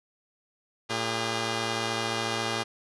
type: tone pair together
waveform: 5% pulse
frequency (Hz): 113.76 / 405.4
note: A#2 / G#4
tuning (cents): -42 / -42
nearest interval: octave + minor seventh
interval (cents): 2200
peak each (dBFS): -19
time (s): 0.89-2.64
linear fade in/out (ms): 20
effects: resampled to 22050 Hz